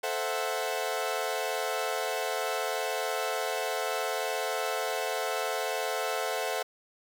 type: chord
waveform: sawtooth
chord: F# half-diminished seventh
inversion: first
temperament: equal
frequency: 440 / 523.3 / 659.3 / 740 Hz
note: A4 / C5 / E5 / F#5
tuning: 0 / 0 / 0 / 0 cents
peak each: -31 dBFS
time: 0.03-6.63 s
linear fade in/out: 10 ms
effects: none